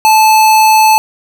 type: tone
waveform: square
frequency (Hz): 871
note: A5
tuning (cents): -18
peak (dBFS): -5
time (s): 0.05-0.98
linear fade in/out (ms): 0
effects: none